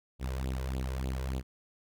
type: tone with flanger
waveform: sawtooth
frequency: 65.1 Hz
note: C2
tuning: 8 cents flat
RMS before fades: -34 dBFS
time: 0.19-1.43 s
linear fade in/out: 50 ms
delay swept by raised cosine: 0.26 to 2.06 ms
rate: 3.4 Hz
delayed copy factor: +0.75
effects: none